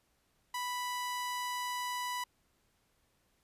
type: tone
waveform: sawtooth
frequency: 988 Hz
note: B5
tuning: in tune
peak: -31 dBFS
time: 0.54-2.24 s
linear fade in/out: 5 ms
effects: pink hiss -74 dBFS RMS until 3.43 s + resampled to 32000 Hz